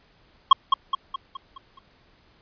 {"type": "tone with echo", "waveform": "square", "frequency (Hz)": 1079, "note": "C#6", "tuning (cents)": -47, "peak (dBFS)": -8, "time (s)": [0.51, 0.53], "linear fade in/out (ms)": 5, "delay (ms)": 210, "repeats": 6, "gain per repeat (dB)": -6, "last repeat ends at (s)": 1.79, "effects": ["pink hiss -59 dBFS RMS until 2.41 s", "resampled to 11025 Hz"]}